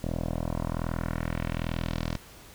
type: tone with low-pass filter sweep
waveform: 10% pulse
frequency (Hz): 41.2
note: E1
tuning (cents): 0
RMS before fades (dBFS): -31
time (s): 0.04-2.17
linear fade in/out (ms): 0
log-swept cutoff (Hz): 530 to 5400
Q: 1.6
effects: pink hiss -50 dBFS RMS until 2.54 s

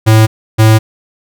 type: tone pair in turn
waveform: square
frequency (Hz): 110 / 110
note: A2 / A2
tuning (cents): 0 / 0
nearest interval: unison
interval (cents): 0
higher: neither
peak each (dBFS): -4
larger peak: neither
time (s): 0.06-0.27 / 0.58-0.79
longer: neither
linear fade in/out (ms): 20
effects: none

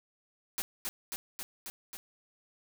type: noise with echo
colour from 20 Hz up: white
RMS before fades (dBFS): -34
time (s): 0.58-0.62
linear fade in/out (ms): 0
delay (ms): 270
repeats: 5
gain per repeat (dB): -2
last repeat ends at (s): 1.97
effects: none

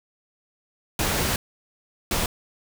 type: noise bursts at uneven times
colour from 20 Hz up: pink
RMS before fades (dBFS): -24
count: 2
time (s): 0.99-1.36 / 2.11-2.26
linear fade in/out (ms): 2
effects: none

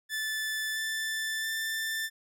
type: tone with pitch steps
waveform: sawtooth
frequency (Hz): 1750 / 1763.2 / 1776.5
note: A6 / A6 / A6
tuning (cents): -10 / +3 / +16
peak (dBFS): -27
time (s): 0.09-2.1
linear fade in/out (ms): 50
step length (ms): 670
effects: none

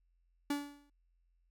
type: tone with exponential decay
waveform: 45% pulse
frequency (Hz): 287.7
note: D4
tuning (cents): -36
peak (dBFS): -30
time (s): 0.5-0.9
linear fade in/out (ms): 5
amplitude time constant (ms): 85
effects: added 43 Hz sine -70 dBFS peak until 1.5 s

